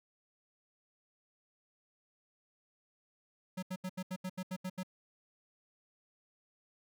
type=tone bursts; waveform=square; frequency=185 Hz; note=F#3; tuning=in tune; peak=-37 dBFS; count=10; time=3.57-4.833 s; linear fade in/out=10 ms; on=57 ms; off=77 ms; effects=none